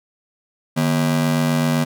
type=ring-modulated tone; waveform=45% pulse; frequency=197.6 Hz; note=G3; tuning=14 cents sharp; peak=-13 dBFS; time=0.76-1.85 s; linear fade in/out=20 ms; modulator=43.9 Hz; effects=none